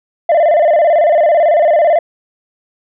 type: tone with vibrato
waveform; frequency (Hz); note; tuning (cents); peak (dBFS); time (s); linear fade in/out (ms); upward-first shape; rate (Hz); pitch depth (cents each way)
sine; 640; D#5; +49; -4; 0.29-1.99; 5; square; 18; 110
effects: tanh soft clip ceiling -6 dBFS